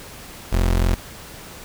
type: tone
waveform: 30% pulse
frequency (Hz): 43.65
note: F1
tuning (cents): 0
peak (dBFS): -13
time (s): 0.52-0.95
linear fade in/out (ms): 10
effects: pink hiss -39 dBFS RMS until 1.64 s